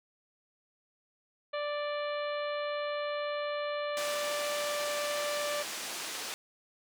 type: harmonic tone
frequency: 587.3 Hz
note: D5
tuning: in tune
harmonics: 1 / 2 / 3 / 4 / 5 / 6 / 7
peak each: -33 / -39 / -43 / -45 / -47 / -49 / -50 dBFS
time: 1.53-5.63 s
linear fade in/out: 10 ms
type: band-pass noise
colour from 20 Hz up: white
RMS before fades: -39 dBFS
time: 3.97-6.34 s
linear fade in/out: 0 ms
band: 270 to 7000 Hz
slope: 12 dB/octave
effects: none